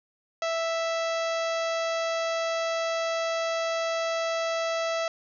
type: harmonic tone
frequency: 659.3 Hz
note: E5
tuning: in tune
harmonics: 1 / 2 / 3 / 4 / 5 / 6 / 7 / 8 / 9 / 10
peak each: -27 / -33 / -37 / -39 / -41 / -43 / -44 / -45 / -46 / -47 dBFS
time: 0.42-5.08 s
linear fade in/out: 2 ms
effects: none